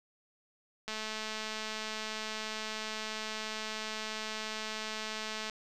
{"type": "click train", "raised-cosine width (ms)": 0.2, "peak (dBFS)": -21, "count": 1003, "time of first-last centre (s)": [0.88, 5.498], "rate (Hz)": 217, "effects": []}